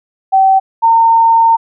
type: tone pair in turn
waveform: sine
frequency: 769 / 912.4 Hz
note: G5 / A#5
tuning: -33 / -37 cents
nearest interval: minor third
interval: 296 cents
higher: second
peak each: -5 dBFS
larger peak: neither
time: 0.32-0.6 / 0.82-1.57 s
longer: second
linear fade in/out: 20 ms
effects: none